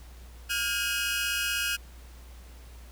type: tone cluster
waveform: sawtooth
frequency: 1417 / 1620 / 2536 / 2890 Hz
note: F6 / G#6 / D#7 / F#7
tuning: +25 / -43 / +32 / -41 cents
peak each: -29 / -30 / -29 / -30 dBFS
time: 0.49-1.77 s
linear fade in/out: 20 ms
effects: added 60 Hz sine -45 dBFS peak until 2.91 s + pink hiss -55 dBFS RMS until 2.91 s